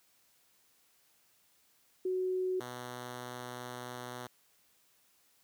sine / 5% pulse tone pair in turn, 370.4 / 123.61 Hz, F#4 / B2, +2 / +2 cents, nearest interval octave + perfect fifth, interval 1900 cents, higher first, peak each -30 / -30 dBFS, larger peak neither, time 2.05-2.6 / 2.6-4.27 s, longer second, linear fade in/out 5 ms, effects white hiss -69 dBFS RMS until 5.43 s + high-pass 60 Hz 12 dB/octave

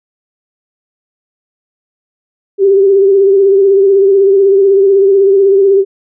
sine tone with vibrato, 392.4 Hz, G4, 2 cents sharp, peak -4 dBFS, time 2.58-5.85 s, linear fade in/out 50 ms, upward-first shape sine, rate 16 Hz, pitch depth 45 cents each way, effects none

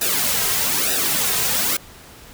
white noise with flanger, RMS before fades -20 dBFS, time 0.01-1.77 s, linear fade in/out 5 ms, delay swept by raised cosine 0.91 to 3.51 ms, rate 1.1 Hz, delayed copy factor -0.85, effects pink hiss -43 dBFS RMS until 2.33 s

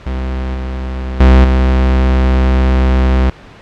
45% pulse tone with level steps, 64.6 Hz, C2, 21 cents flat, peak -16 / -18 / -3 / -8 dBFS, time 0.06-3.3 s, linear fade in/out 5 ms, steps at 0.54 / 1.2 / 1.44 s, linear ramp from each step 5 ms, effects pink hiss -37 dBFS RMS until 3.61 s + low-pass 3000 Hz 12 dB/octave

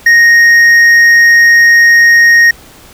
triangle tone with hard clipping, 1864.7 Hz, A#6, in tune, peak -3 dBFS, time 0.06-2.51 s, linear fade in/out 5 ms, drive 7 dB, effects pink hiss -37 dBFS RMS until 2.93 s

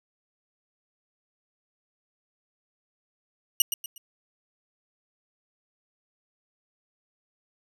10% pulse tone with echo, 2899 Hz, F#7, 36 cents flat, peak -8 dBFS, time 3.6-3.62 s, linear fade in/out 2 ms, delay 120 ms, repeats 3, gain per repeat -9 dB, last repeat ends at 3.98 s, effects none

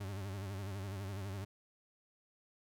40% pulse tone with vibrato, 98 Hz, G2, in tune, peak -39 dBFS, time 0-1.45 s, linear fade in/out 10 ms, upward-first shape sine, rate 12 Hz, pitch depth 86 cents each way, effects none

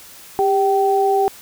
sine tone pair together, 397.7 / 772.8 Hz, G4 / G5, +25 / -25 cents, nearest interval octave, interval 1150 cents, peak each -16 dBFS, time 0.39-1.28 s, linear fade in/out 0 ms, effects white hiss -41 dBFS RMS until 1.41 s

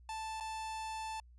45% pulse tone with dropouts, 880 Hz, A5, in tune, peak -39 dBFS, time 0.09-1.2 s, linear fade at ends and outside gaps 2 ms, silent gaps 0.401-0.407 s, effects added 60 Hz sine -56 dBFS peak until 1.38 s + resampled to 24000 Hz

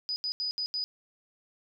sine tone bursts at uneven times, 4968 Hz, D#8, 3 cents flat, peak -29 dBFS, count 5, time 0.09-0.16 / 0.24-0.32 / 0.4-0.51 / 0.58-0.66 / 0.74-0.84 s, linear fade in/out 0 ms, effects none

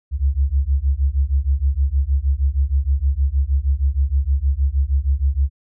sine beating tone pair, 65.8 / 72.2 Hz, C2 / D2, +10 / -29 cents, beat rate 6.4 Hz, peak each -18 dBFS, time 0.11-5.5 s, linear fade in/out 50 ms, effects none

